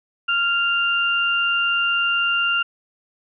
sine tone pair together, 1394 / 2788 Hz, F6 / F7, -4 / -4 cents, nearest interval octave, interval 1200 cents, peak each -20 dBFS, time 0.28-2.63 s, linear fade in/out 10 ms, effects none

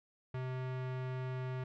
square tone with low-pass filter, 128.7 Hz, C3, 28 cents flat, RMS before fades -39 dBFS, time 0.34-1.64 s, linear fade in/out 5 ms, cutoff 2300 Hz, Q 0.91, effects none

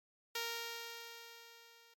5% pulse tone with level ramp, 464.5 Hz, A#4, 6 cents flat, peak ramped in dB -25 to -51 dBFS, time 0.35-1.94 s, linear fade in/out 5 ms, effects MP3 96 kbps

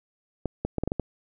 clicks, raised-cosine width 2 ms, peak -13 dBFS, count 7, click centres 0.457 / 0.65 / 0.783 / 0.836 / 0.876 / 0.919 / 0.997 s, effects none

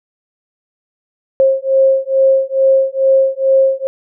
sine beating tone pair, 534 / 536.3 Hz, C5 / C5, +35 / +43 cents, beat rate 2.3 Hz, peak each -12 dBFS, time 1.4-3.87 s, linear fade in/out 0 ms, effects none

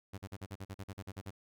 sawtooth tone bursts, 97.5 Hz, G2, 9 cents flat, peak -37 dBFS, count 13, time 0.13-1.308 s, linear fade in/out 10 ms, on 50 ms, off 44 ms, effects none

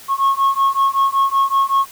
sine beating tone pair, 1090 / 1095.3 Hz, C#6 / C#6, -29 / -21 cents, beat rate 5.3 Hz, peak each -14 dBFS, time 0.08-1.86 s, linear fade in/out 50 ms, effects tanh soft clip ceiling -10 dBFS + white hiss -40 dBFS RMS until 1.91 s

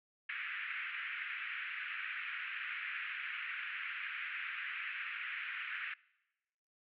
white band-pass noise, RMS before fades -42 dBFS, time 0.29-5.94 s, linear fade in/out 5 ms, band 1400 to 2600 Hz, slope 48 dB/octave, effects noise-tail reverb RT60 1.0 s tail -23 dB re dry

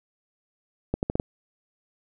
accelerating click train, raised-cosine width 2 ms, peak -11 dBFS, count 5, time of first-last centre 0.94-1.199 s, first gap 89 ms, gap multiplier 0.79, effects none

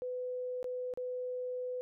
sine tone with dropouts, 501 Hz, B4, 25 cents sharp, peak -35 dBFS, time 0.02-1.81 s, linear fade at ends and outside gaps 0 ms, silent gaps 0.629-0.643 / 0.938-0.974 s, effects none

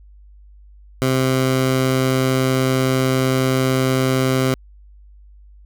15% pulse tone, 130.81 Hz, C3, in tune, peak -9 dBFS, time 1.02-4.54 s, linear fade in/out 0 ms, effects added 50 Hz sine -42 dBFS peak until 5.65 s

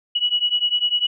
sine beating tone pair, 2921 / 2931 Hz, F#7 / F#7, -23 / -17 cents, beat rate 10 Hz, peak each -21 / -20 dBFS, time 0.15-1.07 s, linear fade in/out 10 ms, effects none

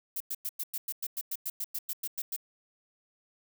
violet noise bursts, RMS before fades -34 dBFS, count 16, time 0.16-2.364 s, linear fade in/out 5 ms, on 44 ms, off 100 ms, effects none

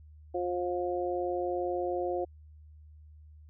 harmonic tone, 177.7 Hz, F3, 30 cents sharp, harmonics 2 / 3 / 4, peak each -32 / -34 / -35 dBFS, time 0.34-2.25 s, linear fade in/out 10 ms, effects added 76 Hz sine -50 dBFS peak until 3.49 s

